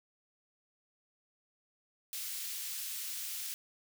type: high-pass noise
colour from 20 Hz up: white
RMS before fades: -40 dBFS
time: 2.13-3.54 s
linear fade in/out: 0 ms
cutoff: 2500 Hz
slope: 12 dB/octave
effects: none